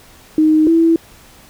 sine tone pair in turn, 311.1 / 329.6 Hz, D#4 / E4, 0 / 0 cents, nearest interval minor second, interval 100 cents, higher second, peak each -8 dBFS, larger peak neither, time 0.38-0.67 / 0.67-0.96 s, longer neither, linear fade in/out 2 ms, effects pink hiss -44 dBFS RMS until 1.49 s

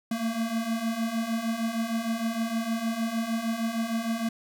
square beating tone pair, 223.1 / 229.6 Hz, A3 / A#3, +24 / -26 cents, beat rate 6.5 Hz, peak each -33 / -29 dBFS, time 0.11-4.29 s, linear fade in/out 5 ms, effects none

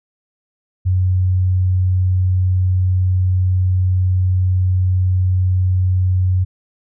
sine tone, 92.2 Hz, F#2, 6 cents flat, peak -12 dBFS, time 0.85-6.45 s, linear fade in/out 20 ms, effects none

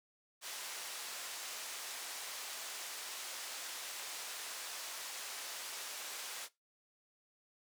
white band-pass noise, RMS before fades -45 dBFS, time 0.41-6.49 s, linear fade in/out 50 ms, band 540 to 8600 Hz, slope 12 dB/octave, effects noise-tail reverb RT60 0.2 s tail -19 dB re dry

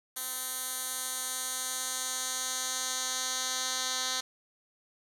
10% pulse tone with band-pass filter sweep, 257.3 Hz, C4, 29 cents flat, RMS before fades -34 dBFS, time 0.16-4.21 s, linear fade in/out 10 ms, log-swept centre 11000 to 5200 Hz, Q 1.5, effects none

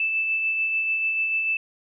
sine tone with tremolo, 2637 Hz, E7, in tune, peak -20 dBFS, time 0-1.57 s, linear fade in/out 2 ms, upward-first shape sine, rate 6.8 Hz, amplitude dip 30%, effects none

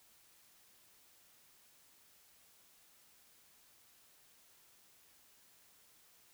silence, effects white hiss -66 dBFS RMS until 6.33 s

